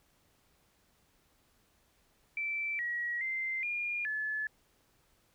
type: tone with pitch steps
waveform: sine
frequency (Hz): 2330 / 1911 / 2082 / 2417 / 1724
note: D7 / A#6 / C7 / D7 / A6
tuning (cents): -14 / +43 / -9 / +49 / -36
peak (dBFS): -32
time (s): 2.37-4.47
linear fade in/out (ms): 2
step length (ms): 420
effects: pink hiss -70 dBFS RMS until 5.34 s